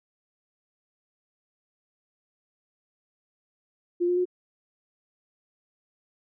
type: tone with pitch steps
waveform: sine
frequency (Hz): 350 / 355.7 / 361.5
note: F4 / F4 / F#4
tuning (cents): +4 / +32 / -40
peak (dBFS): -21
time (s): 4-4.255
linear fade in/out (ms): 20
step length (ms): 85
effects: none